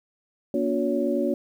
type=tone cluster; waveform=sine; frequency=237.5 / 286.7 / 360 / 563 Hz; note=A#3 / D4 / F#4 / C#5; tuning=+33 / -42 / -47 / +27 cents; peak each=-27 dBFS; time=0.54-1.34 s; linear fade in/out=2 ms; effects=9-bit